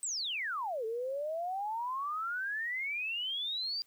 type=exponential two-way sweep; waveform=sine; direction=down then up; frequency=8372 to 435.1 to 4787 Hz; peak=-33 dBFS; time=0.03-3.82 s; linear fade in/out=0 ms; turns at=0.85 s; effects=white hiss -69 dBFS RMS until 3.86 s